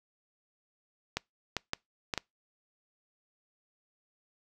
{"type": "clicks", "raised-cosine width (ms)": 0.2, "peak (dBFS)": -13, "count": 5, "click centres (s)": [1.17, 1.567, 1.734, 2.138, 2.177], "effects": ["noise-tail reverb RT60 0.2 s tail -26 dB re dry"]}